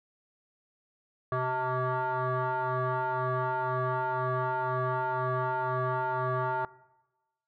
sine tone with frequency modulation, 127 Hz, B2, 49 cents sharp, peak -26 dBFS, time 1.32-6.65 s, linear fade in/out 2 ms, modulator 256 Hz, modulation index 4.9, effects noise-tail reverb RT60 1.0 s tail -20 dB re dry + tanh soft clip ceiling -22 dBFS

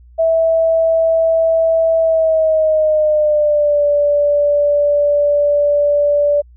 sine tone with pitch glide, 653 to 581.8 Hz, E5 to D5, -17 to -16 cents, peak -10 dBFS, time 0.18-6.42 s, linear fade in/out 20 ms, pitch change -199 cents, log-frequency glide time 2-3.84 s, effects added 60 Hz sine -40 dBFS peak until 6.56 s

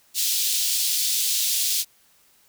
pink high-pass noise, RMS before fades -23 dBFS, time 0.14-1.85 s, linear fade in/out 50 ms, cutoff 3500 Hz, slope 24 dB/octave, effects white hiss -59 dBFS RMS until 2.48 s

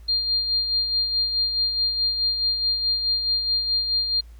sine tone with tremolo, 4200 Hz, C8, 6 cents sharp, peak -18 dBFS, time 0.08-4.21 s, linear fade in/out 10 ms, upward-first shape sine, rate 4.7 Hz, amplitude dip 50%, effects added 57 Hz sine -41 dBFS peak until 4.39 s + pink hiss -60 dBFS RMS until 4.39 s

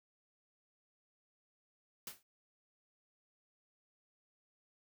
white noise with exponential decay, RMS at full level -41 dBFS, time 2.07-2.23 s, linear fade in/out 2 ms, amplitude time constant 34 ms, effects none

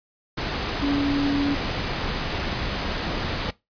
sine tone in noise, 283.4 Hz, C#4, 38 cents sharp, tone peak -20 dBFS, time 0.82-1.55 s, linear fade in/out 10 ms, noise pink, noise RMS -27 dBFS, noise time 0.37-3.51 s, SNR +4 dB, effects noise-tail reverb RT60 0.2 s tail -20 dB re dry + resampled to 11025 Hz

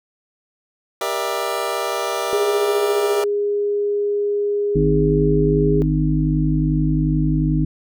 25% pulse chord, E half-diminished seventh, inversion first, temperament just, 395.6 / 474.7 / 593.3 / 659.3 Hz, G4 / Bb4 / D5 / E5, +16 / +31 / +18 / 0 cents, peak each -23 dBFS, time 1.01-3.24 s, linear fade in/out 2 ms
sine tone, 410 Hz, G#4, 22 cents flat, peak -17 dBFS, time 2.33-5.82 s, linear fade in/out 0 ms
harmonic tone, 51.3 Hz, G#1, 21 cents flat, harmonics 1 / 3 / 5 / 6, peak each -22 / -18 / -23 / -22 dBFS, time 4.75-7.65 s, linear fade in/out 5 ms
effects none

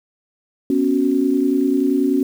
sine chord, B suspended second, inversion none, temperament equal, 246.9 / 277.2 / 370 Hz, B3 / C#4 / F#4, 0 / 0 / 0 cents, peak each -21 / -16 / -21 dBFS, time 0.7-2.23 s, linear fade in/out 2 ms, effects 7-bit

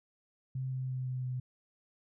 sine tone with pitch steps, 130.81 / 129.83 / 128.86 / 127.9 / 126.94 Hz, C3 / C3 / C3 / C3 / B2, 0 / -13 / -26 / -39 / +48 cents, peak -33 dBFS, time 0.55-1.4 s, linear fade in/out 5 ms, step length 170 ms, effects none

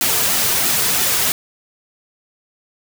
white noise with flanger, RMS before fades -17 dBFS, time 0.01-1.32 s, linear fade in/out 0 ms, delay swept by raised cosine 1.8 to 3.7 ms, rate 3 Hz, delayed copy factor -0.5, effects none

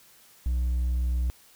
sine tone with hard clipping, 61.74 Hz, B1, in tune, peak -24 dBFS, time 0.46-1.3 s, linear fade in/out 0 ms, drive 2 dB, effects white hiss -56 dBFS RMS until 1.55 s

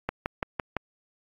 click train, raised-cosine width 0.5 ms, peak -12 dBFS, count 5, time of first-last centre 0.09-0.767 s, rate 5.91 Hz, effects AAC 48 kbps

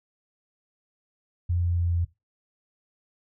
sine tone with pitch steps, 87.31 / 86.81 / 86.31 / 85.81 Hz, F2 / F2 / F2 / F2, 0 / -10 / -20 / -30 cents, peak -22 dBFS, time 1.49-2.05 s, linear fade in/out 10 ms, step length 140 ms, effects noise-tail reverb RT60 0.2 s tail -17 dB re dry

